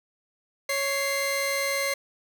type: tone pair together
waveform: sawtooth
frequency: 554.3 / 2090 Hz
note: C#5 / C7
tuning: 0 / -2 cents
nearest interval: octave + major seventh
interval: 2298 cents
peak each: -24 dBFS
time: 0.69-1.94 s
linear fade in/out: 5 ms
effects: none